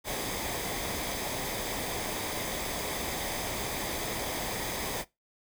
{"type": "noise with comb filter", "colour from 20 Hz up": "pink", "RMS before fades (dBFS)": -34, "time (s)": [0.04, 5.05], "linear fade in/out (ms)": 50, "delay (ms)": 0.71, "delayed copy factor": -0.5, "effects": ["noise-tail reverb RT60 0.2 s tail -20 dB re dry"]}